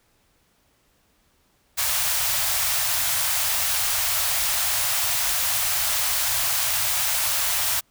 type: band-stop noise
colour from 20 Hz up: white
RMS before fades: -23 dBFS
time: 1.77-7.81 s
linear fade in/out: 20 ms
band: 130 to 600 Hz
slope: 48 dB/octave
effects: pink hiss -64 dBFS RMS until 7.9 s